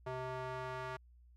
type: tone with band-pass filter sweep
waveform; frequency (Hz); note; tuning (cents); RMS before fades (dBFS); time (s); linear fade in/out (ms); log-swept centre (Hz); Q
square; 128.8; C3; -27; -42; 0.06-0.97; 10; 760 to 1200; 1.1
effects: added 60 Hz sine -59 dBFS peak until 1.36 s